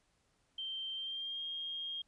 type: tone with pitch glide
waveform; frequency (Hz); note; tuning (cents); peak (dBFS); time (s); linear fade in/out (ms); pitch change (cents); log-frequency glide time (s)
sine; 3136 to 3233; G7 to G#7; 0 to -47; -38; 0.58-2.02; 5; +53; 0.94-1.42
effects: pink hiss -75 dBFS RMS until 2.07 s + resampled to 22050 Hz